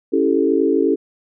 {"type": "chord", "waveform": "sine", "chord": "A dominant seventh", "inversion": "first", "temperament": "equal", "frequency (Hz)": [277.2, 329.6, 392, 440], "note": ["C#4", "E4", "G4", "A4"], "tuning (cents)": [0, 0, 0, 0], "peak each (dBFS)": -19, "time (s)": [0.12, 0.96], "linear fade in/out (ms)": 20, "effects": []}